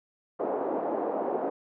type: band-pass noise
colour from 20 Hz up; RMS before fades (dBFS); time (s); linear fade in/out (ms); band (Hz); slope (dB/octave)
white; -30; 0.39-1.5; 10; 280 to 740; 24
effects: none